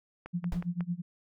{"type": "click train", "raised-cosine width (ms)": 0.5, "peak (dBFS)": -27, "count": 4, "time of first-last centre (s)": [0.26, 0.807], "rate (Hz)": 5.48}
{"type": "tone with tremolo", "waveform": "sine", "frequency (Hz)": 174.61, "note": "F3", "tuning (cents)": 0, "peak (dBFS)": -27, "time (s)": [0.33, 1.02], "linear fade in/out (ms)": 20, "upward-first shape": "sine", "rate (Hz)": 9, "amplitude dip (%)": 95}
{"type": "noise with exponential decay", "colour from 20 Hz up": "brown", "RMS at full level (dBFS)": -32, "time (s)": [0.52, 0.69], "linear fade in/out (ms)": 1, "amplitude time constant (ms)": 35}
{"effects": []}